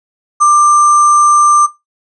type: tone with sample-and-hold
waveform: sine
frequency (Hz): 1186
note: D6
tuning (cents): +17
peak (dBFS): -4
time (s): 0.4-1.67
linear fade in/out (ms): 20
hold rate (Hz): 7350
effects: noise-tail reverb RT60 0.2 s tail -17 dB re dry + resampled to 22050 Hz